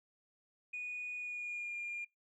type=tone with pitch glide; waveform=sine; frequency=2466 to 2407 Hz; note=D#7 to D7; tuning=-16 to +42 cents; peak=-37 dBFS; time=0.73-2.05 s; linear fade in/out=10 ms; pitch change=-42 cents; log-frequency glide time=1.17-1.76 s; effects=noise-tail reverb RT60 0.2 s tail -22 dB re dry + tanh soft clip ceiling -35 dBFS